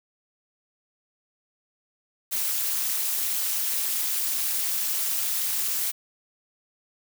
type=noise with amplitude modulation; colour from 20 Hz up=blue; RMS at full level=-23 dBFS; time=2.31-5.92 s; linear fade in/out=20 ms; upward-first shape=sine; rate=222 Hz; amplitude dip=80%; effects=none